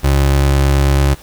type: tone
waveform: 30% pulse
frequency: 69.2 Hz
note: C#2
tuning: 2 cents flat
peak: -7 dBFS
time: 0.03-1.15 s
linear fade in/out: 20 ms
effects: pink hiss -40 dBFS RMS until 1.22 s